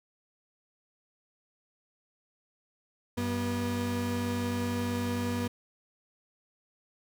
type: tone pair together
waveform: 35% pulse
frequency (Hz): 95.61 / 242.1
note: G2 / B3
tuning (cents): -43 / -34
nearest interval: octave + major third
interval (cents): 1609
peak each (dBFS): -32 / -29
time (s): 3.17-5.48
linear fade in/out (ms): 10
effects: none